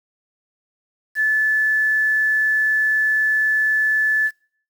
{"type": "tone with quantisation", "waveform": "sine", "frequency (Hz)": 1736, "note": "A6", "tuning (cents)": -24, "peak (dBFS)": -15, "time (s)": [1.15, 4.31], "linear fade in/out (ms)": 50, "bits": 7, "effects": ["noise-tail reverb RT60 0.6 s tail -24 dB re dry"]}